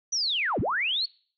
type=linear two-way sweep; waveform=sine; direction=down then up; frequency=6040 to 62.6 to 4501 Hz; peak=-24 dBFS; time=0.12-1.06 s; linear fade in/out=10 ms; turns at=0.6 s; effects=noise-tail reverb RT60 0.5 s tail -25 dB re dry